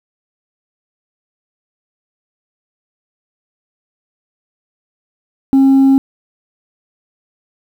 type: tone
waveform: sine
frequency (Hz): 270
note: C#4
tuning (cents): -45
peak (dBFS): -3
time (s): 5.53-5.98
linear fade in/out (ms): 0
effects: tanh soft clip ceiling -5 dBFS + 7-bit